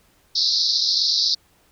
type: band-pass noise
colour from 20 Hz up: pink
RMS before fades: -20 dBFS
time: 0.35-1.35 s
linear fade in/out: 10 ms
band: 3900 to 5400 Hz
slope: 96 dB/octave
effects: pink hiss -59 dBFS RMS until 1.71 s